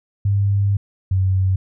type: tone pair in turn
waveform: sine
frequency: 100.1 / 94.48 Hz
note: G2 / F#2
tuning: +37 / +37 cents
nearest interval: minor second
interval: 100 cents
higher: first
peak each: -14 dBFS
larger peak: neither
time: 0.25-0.77 / 1.11-1.56 s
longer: first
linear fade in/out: 5 ms
effects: none